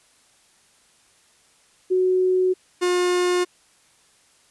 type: tone pair in turn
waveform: sine / 45% pulse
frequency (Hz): 369.7 / 357.9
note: F#4 / F4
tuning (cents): -1 / +42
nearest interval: minor second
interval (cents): 57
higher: first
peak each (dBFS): -16 / -18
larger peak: first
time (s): 1.9-2.54 / 2.81-3.45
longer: neither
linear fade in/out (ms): 20
effects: white hiss -58 dBFS RMS until 4.5 s + resampled to 24000 Hz